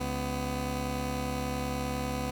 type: tone pair together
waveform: 15% pulse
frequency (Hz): 70.2 / 250.4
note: C#2 / B3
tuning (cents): +22 / +24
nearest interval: octave + minor seventh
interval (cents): 2202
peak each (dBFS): -27 / -27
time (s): 0-2.31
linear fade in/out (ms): 10
effects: none